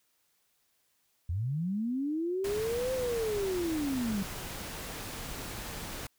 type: linear two-way sweep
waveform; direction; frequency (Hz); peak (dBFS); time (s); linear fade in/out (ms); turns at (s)
sine; up then down; 77.78 to 523.3 to 188.8; -29; 1.29-4.23; 5; 2.93
type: noise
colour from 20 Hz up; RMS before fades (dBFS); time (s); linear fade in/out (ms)
pink; -40; 2.44-6.07; 5
effects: white hiss -73 dBFS RMS until 6.18 s